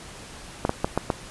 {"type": "clicks", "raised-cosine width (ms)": 1, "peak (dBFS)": -7, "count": 5, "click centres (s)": [0.651, 0.694, 0.845, 0.976, 1.102], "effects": ["pink hiss -42 dBFS RMS until 1.3 s", "resampled to 24000 Hz"]}